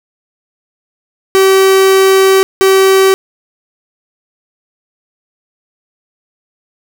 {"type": "tone bursts at uneven times", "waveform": "45% pulse", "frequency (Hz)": 384.2, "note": "G4", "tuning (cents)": -35, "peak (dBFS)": -5, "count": 2, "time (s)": [[1.35, 2.43], [2.61, 3.14]], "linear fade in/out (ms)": 0, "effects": ["7-bit"]}